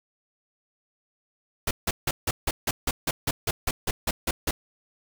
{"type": "noise bursts", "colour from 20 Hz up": "pink", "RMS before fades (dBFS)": -25, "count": 15, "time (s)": [1.67, 4.51], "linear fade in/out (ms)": 5, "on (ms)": 40, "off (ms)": 160, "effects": []}